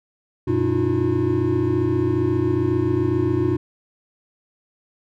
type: tone cluster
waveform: triangle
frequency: 94.2 / 121.3 / 297.4 / 324.9 / 359.7 Hz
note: F#2 / B2 / D4 / E4 / F#4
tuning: +32 / -31 / +22 / -25 / -49 cents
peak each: -25 / -22 / -23 / -22 / -20 dBFS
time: 0.47-3.57 s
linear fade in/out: 10 ms
effects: none

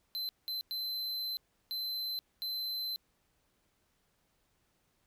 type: tone bursts at uneven times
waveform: square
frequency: 4068 Hz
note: C8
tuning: 50 cents flat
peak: -35 dBFS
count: 5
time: 0.15-0.29 / 0.48-0.61 / 0.71-1.37 / 1.71-2.19 / 2.42-2.96 s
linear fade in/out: 0 ms
effects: pink hiss -75 dBFS RMS until 5.06 s

